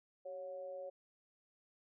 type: tone with amplitude modulation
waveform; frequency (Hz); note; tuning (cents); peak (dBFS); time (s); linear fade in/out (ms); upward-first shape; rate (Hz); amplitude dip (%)
sine; 554.4; C#5; 0; -40; 0.25-0.9; 10; sine; 170; 65
effects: none